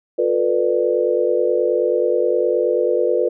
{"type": "chord", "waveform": "sine", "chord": "B half-diminished seventh", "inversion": "second", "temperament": "just", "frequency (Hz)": [355.6, 444.5, 493.9, 592.7], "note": ["F4", "A4", "B4", "D5"], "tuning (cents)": [31, 18, 0, 16], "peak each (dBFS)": [-21, -21, -18, -23], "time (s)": [0.18, 3.29], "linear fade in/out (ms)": 10, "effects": []}